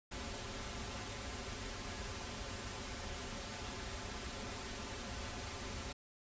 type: noise with comb filter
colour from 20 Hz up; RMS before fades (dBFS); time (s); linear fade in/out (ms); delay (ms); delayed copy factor
pink; -44; 0.11-5.93; 10; 6.3; -0.75
effects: resampled to 16000 Hz